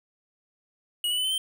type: tone with pitch steps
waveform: square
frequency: 2904 / 2956 / 3010 / 3064 / 3120 Hz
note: F#7 / F#7 / F#7 / G7 / G7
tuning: -33 / -2 / +29 / -40 / -9 cents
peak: -25 dBFS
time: 1.04-1.38 s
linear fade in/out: 2 ms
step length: 68 ms
effects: none